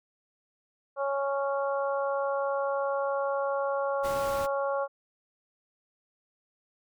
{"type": "harmonic tone", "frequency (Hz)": 277.2, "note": "C#4", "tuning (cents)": 0, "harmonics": [2, 3, 4, 5], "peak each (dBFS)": [-28, -35, -34, -38], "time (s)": [0.96, 4.88], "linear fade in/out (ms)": 50}
{"type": "noise", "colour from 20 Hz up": "pink", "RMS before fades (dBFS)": -40, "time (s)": [4.03, 4.47], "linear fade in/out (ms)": 20}
{"effects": []}